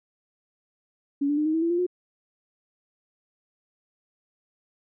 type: tone with pitch steps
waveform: sine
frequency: 282.1 / 292 / 302.3 / 313 / 324 / 335.5 / 347.3 / 359.6 Hz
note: C#4 / D4 / D#4 / D#4 / E4 / E4 / F4 / F#4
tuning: +30 / -10 / -50 / +10 / -30 / +31 / -10 / -49 cents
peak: -21 dBFS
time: 1.21-1.866 s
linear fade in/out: 10 ms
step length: 82 ms
effects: none